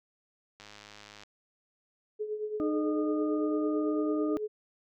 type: click train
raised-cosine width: 0.2 ms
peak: -31 dBFS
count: 67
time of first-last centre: 0.6-1.235 s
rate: 104 Hz
type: tone with tremolo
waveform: sine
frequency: 425.6 Hz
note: G#4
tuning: 42 cents sharp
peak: -29 dBFS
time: 2.19-4.48 s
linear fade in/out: 20 ms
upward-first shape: triangle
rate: 9 Hz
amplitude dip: 70%
type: harmonic tone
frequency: 305.6 Hz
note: D#4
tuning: 31 cents flat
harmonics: 1 / 2 / 4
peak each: -28 / -37 / -42 dBFS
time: 2.6-4.37 s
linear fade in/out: 0 ms
effects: none